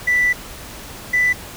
triangle tone pair in turn, 1975.5 / 1986.8 Hz, B6 / B6, 0 / +10 cents, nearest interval unison, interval 10 cents, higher second, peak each -10 dBFS, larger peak neither, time 0.07-0.33 / 1.13-1.33 s, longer first, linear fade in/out 10 ms, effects tanh soft clip ceiling -10 dBFS + pink hiss -35 dBFS RMS until 1.56 s

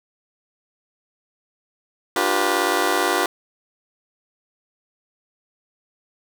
15% pulse chord, G dominant seventh, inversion second, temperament just, 294 / 352.8 / 392 / 490 Hz, D4 / F4 / G4 / B4, +2 / +18 / 0 / -14 cents, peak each -21 / -16 / -18 / -18 dBFS, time 2.16-3.26 s, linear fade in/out 2 ms, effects none

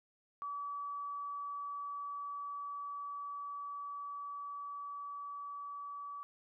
sine tone with level ramp, 1146 Hz, D6, 43 cents flat, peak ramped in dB -38 to -42 dBFS, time 0.42-6.23 s, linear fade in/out 0 ms, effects none

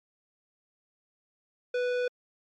sine tone with tanh clipping, 493.9 Hz, B4, in tune, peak -28 dBFS, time 1.74-2.08 s, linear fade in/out 5 ms, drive 15 dB, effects MP3 48 kbps

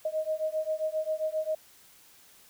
sine beating tone pair, 622.3 / 629.8 Hz, D#5 / D#5, 0 / +21 cents, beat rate 7.5 Hz, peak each -31 dBFS, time 0.05-1.55 s, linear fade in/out 5 ms, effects white hiss -57 dBFS RMS until 2.49 s

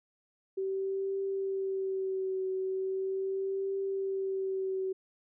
sine tone with vibrato, 383.7 Hz, G4, 37 cents flat, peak -30 dBFS, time 0.57-4.93 s, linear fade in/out 10 ms, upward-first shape triangle, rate 0.39 Hz, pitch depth 31 cents each way, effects none

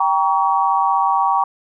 sine chord, G diminished, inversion none, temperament just, 784 / 940.8 / 1128.9 Hz, G5 / Bb5 / Db6, 0 / +16 / +31 cents, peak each -18 dBFS, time 0-1.44 s, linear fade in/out 5 ms, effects none

